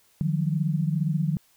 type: tone cluster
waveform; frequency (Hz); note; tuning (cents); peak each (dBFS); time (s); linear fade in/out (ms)
sine; 151.8 / 174 / 188.8; D#3 / F3 / F#3; -42 / -6 / +35; -24 / -27 / -32; 0.21-1.37; 0
effects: white hiss -62 dBFS RMS until 1.56 s